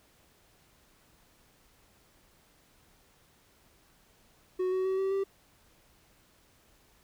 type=tone with pitch steps; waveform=triangle; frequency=369 / 374.4 / 379.8 / 385.3 / 390.9 Hz; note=F#4 / F#4 / F#4 / G4 / G4; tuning=-5 / +20 / +45 / -30 / -5 cents; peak=-25 dBFS; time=4.59-5.24 s; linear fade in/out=10 ms; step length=130 ms; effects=pink hiss -64 dBFS RMS until 7.03 s